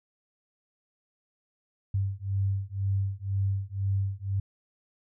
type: beating tone pair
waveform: sine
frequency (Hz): 97 / 99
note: G2 / G2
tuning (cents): -18 / +18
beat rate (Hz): 2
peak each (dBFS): -29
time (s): 1.94-4.4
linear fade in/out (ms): 5
effects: none